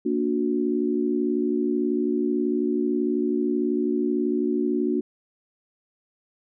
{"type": "chord", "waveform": "sine", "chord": "Bb augmented", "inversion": "none", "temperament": "just", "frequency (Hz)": [233.1, 291.4, 364.2], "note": ["Bb3", "D4", "F#4"], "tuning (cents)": [0, -13, -27], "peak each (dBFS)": [-26, -25, -25], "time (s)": [0.05, 5.01], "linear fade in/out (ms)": 10, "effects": []}